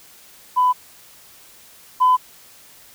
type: tone pair in turn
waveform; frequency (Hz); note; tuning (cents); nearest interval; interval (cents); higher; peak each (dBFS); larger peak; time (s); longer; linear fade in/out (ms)
sine; 1000 / 1009.3; B5 / B5; +21 / +37; unison; 16; second; -12 / -10; second; 0.56-0.73 / 2-2.17; neither; 20
effects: tanh soft clip ceiling -7 dBFS + white hiss -47 dBFS RMS until 2.94 s